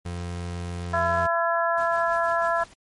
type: tone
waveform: 30% pulse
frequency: 87.31 Hz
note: F2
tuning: in tune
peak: -27 dBFS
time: 0.05-1.27 s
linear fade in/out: 10 ms
type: harmonic tone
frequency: 336.9 Hz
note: E4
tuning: 38 cents sharp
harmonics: 2 / 3 / 4 / 5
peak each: -24 / -26 / -27 / -28 dBFS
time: 0.93-2.64 s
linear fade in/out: 10 ms
type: noise with tremolo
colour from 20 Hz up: pink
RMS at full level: -44 dBFS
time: 1.77-2.74 s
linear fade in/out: 10 ms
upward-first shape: triangle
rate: 6.2 Hz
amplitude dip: 70%
effects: MP3 48 kbps